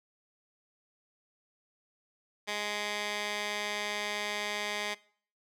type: tone with band-pass filter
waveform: 15% pulse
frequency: 207.7 Hz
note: G#3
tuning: in tune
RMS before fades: -35 dBFS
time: 2.47-4.95 s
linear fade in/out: 20 ms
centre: 3000 Hz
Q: 0.82
effects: noise-tail reverb RT60 0.5 s tail -21 dB re dry